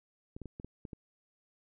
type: clicks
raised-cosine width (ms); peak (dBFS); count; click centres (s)
3; -30; 7; 0.365 / 0.417 / 0.457 / 0.599 / 0.646 / 0.852 / 0.932
effects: none